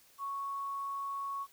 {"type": "tone with quantisation", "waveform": "sine", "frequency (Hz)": 1108.7, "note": "C#6", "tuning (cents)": 0, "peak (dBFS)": -35, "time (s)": [0.18, 1.47], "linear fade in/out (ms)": 50, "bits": 10, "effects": ["white hiss -63 dBFS RMS until 1.52 s"]}